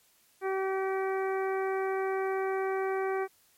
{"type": "harmonic tone", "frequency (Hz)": 383.5, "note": "G4", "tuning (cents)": -38, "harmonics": [1, 2, 3, 4, 5, 6], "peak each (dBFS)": [-29, -35, -39, -41, -43, -45], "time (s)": [0.41, 3.28], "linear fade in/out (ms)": 50, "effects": ["white hiss -65 dBFS RMS until 3.57 s", "MP3 64 kbps"]}